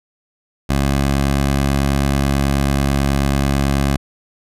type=tone; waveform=15% pulse; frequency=69.2 Hz; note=C#2; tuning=2 cents flat; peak=-8 dBFS; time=0.69-3.97 s; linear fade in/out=10 ms; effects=resampled to 32000 Hz